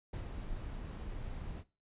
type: noise with ADSR envelope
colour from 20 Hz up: brown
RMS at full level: -38 dBFS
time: 0.13-1.64 s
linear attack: 6 ms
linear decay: 85 ms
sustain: -4 dB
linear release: 52 ms
effects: noise-tail reverb RT60 0.3 s tail -18 dB re dry + resampled to 8000 Hz